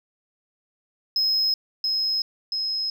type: tone with echo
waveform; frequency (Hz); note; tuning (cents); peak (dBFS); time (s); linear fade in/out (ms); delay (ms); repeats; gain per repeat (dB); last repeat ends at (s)
sine; 5130; E8; -48; -17; 1.16-1.54; 2; 680; 2; -3; 2.9
effects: tanh soft clip ceiling -17 dBFS